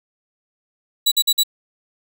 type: tone bursts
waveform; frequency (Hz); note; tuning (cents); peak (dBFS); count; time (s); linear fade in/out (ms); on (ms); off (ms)
sawtooth; 3919; B7; -14; -10; 4; 1.06-1.435; 10; 57; 49
effects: none